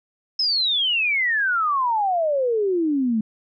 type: exponential sweep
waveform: sine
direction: down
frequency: 5274 to 211.6 Hz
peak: -18 dBFS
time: 0.39-3.21 s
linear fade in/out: 5 ms
effects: none